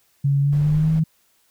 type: tone with pitch glide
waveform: sine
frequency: 140 to 158.97 Hz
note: C#3 to D#3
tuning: +18 to +38 cents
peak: -15 dBFS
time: 0.24-1.04 s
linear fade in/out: 10 ms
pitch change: +220 cents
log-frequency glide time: 0.41-0.91 s
type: noise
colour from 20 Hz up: brown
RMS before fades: -32 dBFS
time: 0.52-1 s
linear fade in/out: 10 ms
effects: white hiss -62 dBFS RMS until 1.5 s